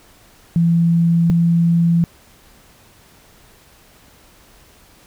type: tone pair in turn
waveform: sine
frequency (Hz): 168.4 / 168.98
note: E3 / E3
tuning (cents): +37 / +43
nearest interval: unison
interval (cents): 6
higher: second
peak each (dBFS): -11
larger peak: neither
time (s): 0.56-1.3 / 1.3-2.04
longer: neither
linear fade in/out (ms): 0
effects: pink hiss -49 dBFS RMS until 5.06 s